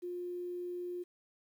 sine tone, 354.9 Hz, F4, 28 cents sharp, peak -37 dBFS, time 0.02-1.04 s, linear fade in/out 20 ms, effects 11-bit

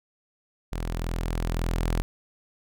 sawtooth tone with level ramp, 41.82 Hz, E1, 26 cents sharp, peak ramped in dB -25 to -19 dBFS, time 0.72-2.02 s, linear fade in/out 0 ms, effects none

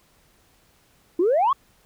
sine exponential sweep, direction up, 325.3 to 1157 Hz, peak -15 dBFS, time 1.19-1.53 s, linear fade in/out 5 ms, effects tanh soft clip ceiling -13 dBFS + pink hiss -60 dBFS RMS until 1.85 s

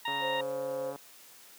harmonic tone, 932.3 Hz, A#5, in tune, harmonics 1 / 2 / 3 / 4, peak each -33 / -36 / -38 / -39 dBFS, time 0.05-0.41 s, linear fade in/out 5 ms
click train, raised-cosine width 1 ms, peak -28 dBFS, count 125, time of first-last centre 0.08-0.959 s, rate 141 Hz
sine tone, 525 Hz, C5, 6 cents sharp, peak -32 dBFS, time 0.2-0.94 s, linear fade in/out 50 ms
effects white hiss -54 dBFS RMS until 1.58 s + high-pass 200 Hz 12 dB/octave

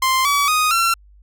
sawtooth tone with pitch steps, 1046.5 / 1141.2 / 1244.5 / 1357.1 Hz, C6 / C#6 / D#6 / E6, 0 / +50 / 0 / +50 cents, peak -11 dBFS, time 0.02-0.94 s, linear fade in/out 5 ms, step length 230 ms, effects added 50 Hz sine -45 dBFS peak until 1.22 s

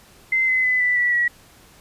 sine tone with pitch steps, 2069 / 2039 / 2010 / 1981.3 / 1952.9 / 1924.9 Hz, C7 / C7 / B6 / B6 / B6 / B6, -20 / -45 / +30 / +5 / -20 / -45 cents, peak -16 dBFS, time 0.32-1.28 s, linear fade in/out 5 ms, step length 160 ms, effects pink hiss -50 dBFS RMS until 1.8 s + resampled to 32000 Hz

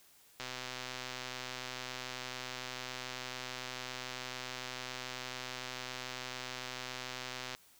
click train, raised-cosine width 0.2 ms, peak -23 dBFS, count 909, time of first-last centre 0.4-7.55 s, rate 127 Hz, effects white hiss -63 dBFS RMS until 7.79 s

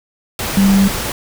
sine tone in noise, 196 Hz, G3, in tune, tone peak -8 dBFS, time 0.57-0.88 s, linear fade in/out 2 ms, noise pink, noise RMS -21 dBFS, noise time 0.39-1.12 s, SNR +10 dB, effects none

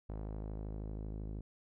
sawtooth tone with low-pass filter sweep, 52.8 Hz, G#1, 29 cents sharp, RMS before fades -42 dBFS, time 0.09-1.41 s, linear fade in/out 5 ms, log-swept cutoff 780 to 360 Hz, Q 0.91, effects none

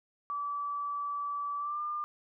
sine tone with pitch glide, 1154 to 1199.5 Hz, D6 to D6, -31 to +36 cents, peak -32 dBFS, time 0.3-2.04 s, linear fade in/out 0 ms, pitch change +67 cents, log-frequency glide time 1.58-1.81 s, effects none

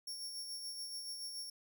sawtooth tone with tremolo, 5490 Hz, F8, 31 cents flat, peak -38 dBFS, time 0.07-1.5 s, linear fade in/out 5 ms, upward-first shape sine, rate 7 Hz, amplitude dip 40%, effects none

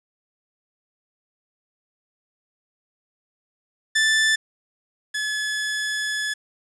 sawtooth tone pair in turn, 1760 / 1711.9 Hz, A6 / A6, 0 / -48 cents, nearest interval unison, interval 48 cents, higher first, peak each -13 / -20 dBFS, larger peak first, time 3.95-4.36 / 5.14-6.34 s, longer second, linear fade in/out 10 ms, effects resampled to 22050 Hz + 8-bit

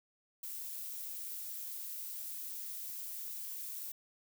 violet noise, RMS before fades -43 dBFS, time 0.43-3.92 s, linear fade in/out 5 ms, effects none

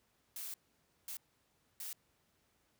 blue noise bursts at uneven times, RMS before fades -44 dBFS, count 3, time 0.36-0.54 / 1.08-1.17 / 1.8-1.93 s, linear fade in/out 2 ms, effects pink hiss -75 dBFS RMS until 2.79 s + high-pass 60 Hz 12 dB/octave

